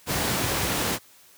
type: noise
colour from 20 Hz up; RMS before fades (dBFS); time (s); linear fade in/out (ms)
pink; -25; 0.06-0.99; 50
effects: white hiss -54 dBFS RMS until 1.37 s + high-pass 80 Hz 12 dB/octave